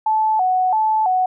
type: tone with vibrato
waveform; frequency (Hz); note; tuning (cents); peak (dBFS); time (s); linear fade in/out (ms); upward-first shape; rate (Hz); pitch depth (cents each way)
sine; 803; G5; +41; -14; 0.06-1.26; 5; square; 1.5; 140
effects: none